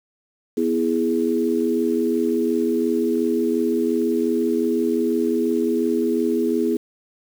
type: chord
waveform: sine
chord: E major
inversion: second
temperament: equal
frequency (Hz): 246.9 / 329.6 / 415.3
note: B3 / E4 / G#4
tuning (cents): 0 / 0 / 0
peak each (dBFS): -22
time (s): 0.57-6.77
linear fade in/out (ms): 5
effects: 7-bit